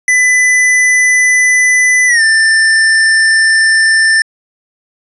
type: tone with pitch glide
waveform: square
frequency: 2000 to 1781.8 Hz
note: B6 to A6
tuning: +21 to +21 cents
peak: -7 dBFS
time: 0.08-4.22 s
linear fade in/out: 2 ms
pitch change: -200 cents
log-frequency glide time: 2.07-2.22 s
effects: resampled to 24000 Hz